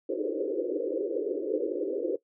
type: band-pass noise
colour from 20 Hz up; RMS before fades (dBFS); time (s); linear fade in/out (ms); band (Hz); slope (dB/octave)
white; -30; 0.09-2.16; 5; 300 to 530; 96
effects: noise-tail reverb RT60 0.1 s tail -17 dB re dry